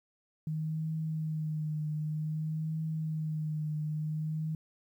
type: tone with vibrato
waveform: sine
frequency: 155.56 Hz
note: D#3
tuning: in tune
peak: -31 dBFS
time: 0.47-4.55 s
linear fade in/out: 2 ms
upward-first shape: triangle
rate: 0.53 Hz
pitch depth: 38 cents each way
effects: 11-bit